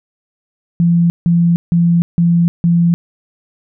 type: tone bursts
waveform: sine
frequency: 170.7 Hz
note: F3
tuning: 39 cents flat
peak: -8 dBFS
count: 5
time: 0.8-2.94 s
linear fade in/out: 0 ms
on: 300 ms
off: 160 ms
effects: none